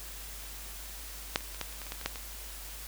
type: clicks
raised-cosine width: 0.2 ms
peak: -8 / -28 / -26 / -15 / -30 / -24 / -27 / -19 / -24 / -12 / -22 dBFS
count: 11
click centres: 1.359 / 1.407 / 1.546 / 1.613 / 1.726 / 1.817 / 1.867 / 1.921 / 2.013 / 2.06 / 2.158 s
effects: added 50 Hz sine -45 dBFS peak until 2.87 s + white hiss -45 dBFS RMS until 2.87 s